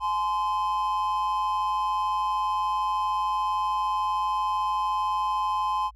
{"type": "tone pair together", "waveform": "triangle", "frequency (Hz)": [848, 1034.7], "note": ["G#5", "C6"], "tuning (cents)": [36, -20], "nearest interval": "minor third", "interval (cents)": 344, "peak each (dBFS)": [-27, -23], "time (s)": [0, 5.91], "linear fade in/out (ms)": 50, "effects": ["added 54 Hz sine -48 dBFS peak until 5.95 s"]}